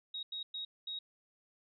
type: tone bursts at uneven times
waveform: sine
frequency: 3782 Hz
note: A#7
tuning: 24 cents sharp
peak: -38 dBFS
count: 4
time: 0.14-0.23 / 0.32-0.43 / 0.54-0.65 / 0.87-0.99 s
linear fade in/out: 5 ms
effects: none